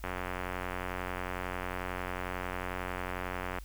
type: click train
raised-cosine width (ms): 0.5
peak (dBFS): -20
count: 324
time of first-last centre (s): 0.04-3.586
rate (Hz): 91.1
effects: added 50 Hz sine -43 dBFS peak until 3.64 s + white hiss -58 dBFS RMS until 3.64 s